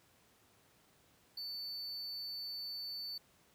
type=tone with amplitude modulation; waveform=triangle; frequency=4500 Hz; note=C#8; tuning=25 cents sharp; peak=-37 dBFS; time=1.37-3.18 s; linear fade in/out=5 ms; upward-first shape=sine; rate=224 Hz; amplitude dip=55%; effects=pink hiss -68 dBFS RMS until 3.54 s + high-pass 80 Hz 12 dB/octave